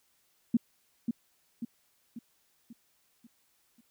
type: tone with echo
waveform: sine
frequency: 233.1 Hz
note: A#3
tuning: in tune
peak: -20 dBFS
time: 0.54-0.57 s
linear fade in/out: 5 ms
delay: 540 ms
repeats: 6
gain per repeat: -6 dB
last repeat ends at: 3.81 s
effects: white hiss -71 dBFS RMS until 3.9 s